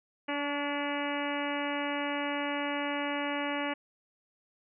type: harmonic tone with a mistuned harmonic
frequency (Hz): 288.1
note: D4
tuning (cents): -33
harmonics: 1 / 2 / 3 / 4 / 5 / 6 / 7 / 8 / 9 / 10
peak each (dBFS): -35 / -37 / -38 / -41 / -43 / -41 / -41 / -41 / -46 / -42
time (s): 0.28-3.74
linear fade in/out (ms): 10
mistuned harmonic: 4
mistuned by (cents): -20
effects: none